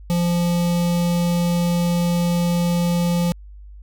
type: tone with notch filter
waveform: square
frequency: 173.3 Hz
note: F3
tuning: 13 cents flat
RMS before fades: -19 dBFS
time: 0.1-3.32 s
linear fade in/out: 0 ms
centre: 1600 Hz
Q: 1.1
effects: added 50 Hz sine -37 dBFS peak until 3.82 s